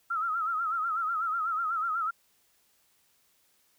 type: tone with vibrato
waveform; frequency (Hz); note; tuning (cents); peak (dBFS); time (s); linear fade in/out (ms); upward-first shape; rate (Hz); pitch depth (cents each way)
sine; 1316; E6; -3; -27; 0.1-2.11; 10; sine; 8.1; 97
effects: white hiss -68 dBFS RMS until 3.78 s